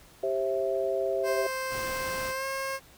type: chord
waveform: sine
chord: C major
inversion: second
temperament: equal with one note detuned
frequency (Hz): 392 / 535.2 / 659.3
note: G4 / C5 / E5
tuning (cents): 0 / +39 / 0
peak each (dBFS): -30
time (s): 0.23-1.47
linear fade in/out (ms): 5
type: tone with pitch glide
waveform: 15% pulse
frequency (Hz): 523.3 to 537.7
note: C5 to C5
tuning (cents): 0 to +47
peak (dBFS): -24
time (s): 1.23-2.8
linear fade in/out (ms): 50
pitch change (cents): +47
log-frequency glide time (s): 2.32-2.45
type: noise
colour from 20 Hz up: pink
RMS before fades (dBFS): -40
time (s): 1.69-2.34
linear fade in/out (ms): 50
effects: pink hiss -55 dBFS RMS until 2.97 s